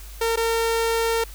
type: tone with dropouts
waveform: sawtooth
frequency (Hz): 456.7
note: A#4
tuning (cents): -36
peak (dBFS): -16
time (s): 0.21-1.24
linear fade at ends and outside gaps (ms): 5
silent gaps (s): 0.36-0.372
effects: added 50 Hz sine -37 dBFS peak until 1.34 s + white hiss -45 dBFS RMS until 1.34 s